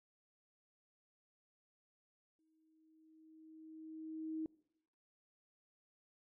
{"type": "tone with exponential growth", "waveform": "sine", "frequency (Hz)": 316.8, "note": "D#4", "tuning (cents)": 31, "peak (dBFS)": -37, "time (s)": [2.39, 4.46], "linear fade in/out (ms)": 1, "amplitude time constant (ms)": 450, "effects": ["noise-tail reverb RT60 0.9 s tail -23 dB re dry"]}